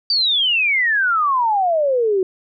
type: exponential sweep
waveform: sine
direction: down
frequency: 4700 to 363.9 Hz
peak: -14 dBFS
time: 0.1-2.23 s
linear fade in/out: 2 ms
effects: none